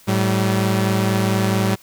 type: tone pair together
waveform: sawtooth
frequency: 107.98 / 191.6 Hz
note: A2 / G3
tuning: -32 / -39 cents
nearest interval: minor seventh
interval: 993 cents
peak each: -15 dBFS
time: 0.07-1.76 s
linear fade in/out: 20 ms
effects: white hiss -49 dBFS RMS until 1.82 s